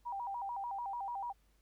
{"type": "tone with vibrato", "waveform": "sine", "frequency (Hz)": 870, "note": "A5", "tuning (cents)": -20, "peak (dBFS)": -37, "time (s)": [0.05, 1.33], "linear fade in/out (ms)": 20, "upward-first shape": "square", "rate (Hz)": 6.8, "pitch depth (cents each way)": 170, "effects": ["added 50 Hz sine -67 dBFS peak until 1.61 s", "pink hiss -75 dBFS RMS until 1.61 s"]}